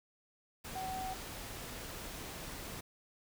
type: tone in noise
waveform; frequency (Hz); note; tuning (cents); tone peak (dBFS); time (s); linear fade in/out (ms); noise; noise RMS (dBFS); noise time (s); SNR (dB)
sine; 755; F#5; +35; -38; 0.75-1.14; 10; pink; -45; 0.64-2.81; +4
effects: none